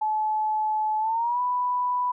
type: tone with pitch glide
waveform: sine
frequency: 861 to 989 Hz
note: A5 to B5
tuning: -38 to +2 cents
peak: -22 dBFS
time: 0.01-2.12 s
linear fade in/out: 10 ms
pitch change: +240 cents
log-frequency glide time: 0.99-1.4 s
effects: none